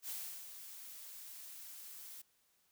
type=noise with ADSR envelope; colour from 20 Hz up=blue; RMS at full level=-42 dBFS; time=0.02-2.22 s; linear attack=69 ms; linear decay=340 ms; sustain=-9 dB; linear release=10 ms; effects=white hiss -75 dBFS RMS until 2.71 s